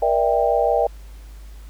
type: chord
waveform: sine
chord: E half-diminished seventh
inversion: second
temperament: just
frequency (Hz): 474.7 / 593.3 / 659.3 / 791.1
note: Bb4 / D5 / E5 / G5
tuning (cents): +31 / +18 / 0 / +16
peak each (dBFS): -21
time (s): 0.02-0.87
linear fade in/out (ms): 5
effects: added 51 Hz sine -36 dBFS peak until 1.69 s + pink hiss -52 dBFS RMS until 1.69 s